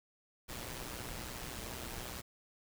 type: noise with amplitude modulation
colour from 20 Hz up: pink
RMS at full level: -41 dBFS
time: 0.48-2.22 s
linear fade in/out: 20 ms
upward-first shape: sine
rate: 122 Hz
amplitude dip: 65%
effects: none